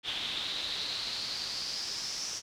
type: noise with band-pass filter sweep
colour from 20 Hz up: brown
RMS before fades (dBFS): -36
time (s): 0.03-2.42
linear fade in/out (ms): 50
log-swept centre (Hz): 3400 to 5700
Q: 6.2
effects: none